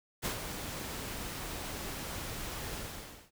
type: noise with ADSR envelope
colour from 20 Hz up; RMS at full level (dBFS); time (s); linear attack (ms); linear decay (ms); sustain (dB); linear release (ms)
pink; -33; 0.22-3.31; 31; 110; -7; 560
effects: none